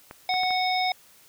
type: clicks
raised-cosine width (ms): 0.5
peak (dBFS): -24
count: 4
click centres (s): 0.111 / 0.34 / 0.434 / 0.507
type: harmonic tone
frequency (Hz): 739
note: F#5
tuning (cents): -2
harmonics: 1 / 3 / 5 / 7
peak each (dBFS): -24 / -29 / -31 / -32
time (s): 0.29-0.92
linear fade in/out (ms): 2
effects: white hiss -55 dBFS RMS until 1.28 s